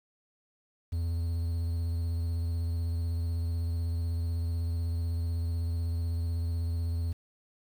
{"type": "tone with vibrato", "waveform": "triangle", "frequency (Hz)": 84, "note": "E2", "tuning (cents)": 33, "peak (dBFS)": -26, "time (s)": [0.92, 7.13], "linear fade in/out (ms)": 10, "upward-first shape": "sine", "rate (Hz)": 16, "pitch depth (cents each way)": 29, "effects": ["9-bit"]}